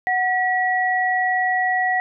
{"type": "tone pair together", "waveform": "sine", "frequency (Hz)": [740, 1930.4], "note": ["F#5", "B6"], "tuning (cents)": [0, -40], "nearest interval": "octave + perfect fourth", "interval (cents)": 1660, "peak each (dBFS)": -20, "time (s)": [0.07, 2], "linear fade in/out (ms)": 0, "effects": []}